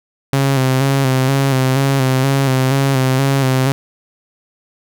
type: tone with vibrato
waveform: sawtooth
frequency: 133.8 Hz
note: C3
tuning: 39 cents sharp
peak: -8 dBFS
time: 0.33-3.72 s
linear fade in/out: 0 ms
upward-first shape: square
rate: 2.1 Hz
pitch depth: 41 cents each way
effects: none